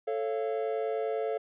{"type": "chord", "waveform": "triangle", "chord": "A augmented", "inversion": "none", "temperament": "just", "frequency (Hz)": [440, 550, 687.5], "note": ["A4", "C#5", "E#5"], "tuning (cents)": [0, -14, -27], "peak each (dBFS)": [-29, -33, -33], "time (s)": [0.07, 1.38], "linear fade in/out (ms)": 10, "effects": ["resampled to 8000 Hz"]}